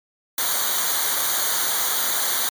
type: noise with comb filter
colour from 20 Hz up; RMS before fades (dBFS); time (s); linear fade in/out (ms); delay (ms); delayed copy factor
white; -22; 0.38-2.49; 2; 0.38; -0.85
effects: MP3 96 kbps